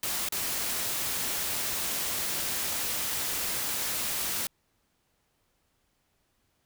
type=noise with dropouts; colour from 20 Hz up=white; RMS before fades=-31 dBFS; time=0.03-4.47 s; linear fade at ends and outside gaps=2 ms; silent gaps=0.288-0.322 s; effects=pink hiss -73 dBFS RMS until 6.65 s